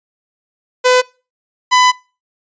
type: tone pair in turn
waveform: sawtooth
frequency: 503 / 1001.1 Hz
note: B4 / B5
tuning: +32 / +23 cents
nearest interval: octave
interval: 1191 cents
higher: second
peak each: -4 dBFS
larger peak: neither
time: 0.84-1.02 / 1.71-1.92 s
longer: second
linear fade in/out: 20 ms
effects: noise-tail reverb RT60 0.3 s tail -22 dB re dry + resampled to 16000 Hz